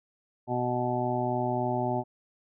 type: harmonic tone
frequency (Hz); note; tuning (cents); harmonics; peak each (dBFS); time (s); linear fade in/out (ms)
123.47; B2; 0; 1 / 2 / 3 / 5 / 6 / 7; -33 / -33 / -33 / -33 / -33 / -33; 0.47-2.04; 50
effects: none